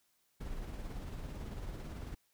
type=noise with tremolo; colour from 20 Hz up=brown; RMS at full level=-41 dBFS; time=0.4-2.15 s; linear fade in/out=10 ms; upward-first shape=sine; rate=18 Hz; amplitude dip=35%; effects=white hiss -75 dBFS RMS until 2.33 s